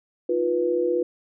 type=tone cluster; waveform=sine; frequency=318.1 / 353.5 / 490.2 Hz; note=D#4 / F4 / B4; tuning=+38 / +21 / -13 cents; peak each=-31 / -23 / -23 dBFS; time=0.29-1.03 s; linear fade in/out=5 ms; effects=none